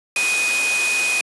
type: tone in noise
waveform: sine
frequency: 2489 Hz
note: D#7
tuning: in tune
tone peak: -18 dBFS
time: 0.16-1.21 s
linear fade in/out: 2 ms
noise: white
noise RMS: -23 dBFS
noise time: 0.16-1.21 s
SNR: +2 dB
effects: high-pass 300 Hz 12 dB/octave + resampled to 24000 Hz